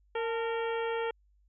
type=harmonic tone with a mistuned harmonic; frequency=460.6 Hz; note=A#4; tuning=21 cents flat; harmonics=1 / 2 / 3 / 4 / 5 / 6 / 7; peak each=-31 / -37 / -41 / -43 / -45 / -47 / -48 dBFS; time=0.15-1.11 s; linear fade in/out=5 ms; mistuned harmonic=2; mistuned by=-64 cents; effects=added 50 Hz sine -63 dBFS peak until 1.48 s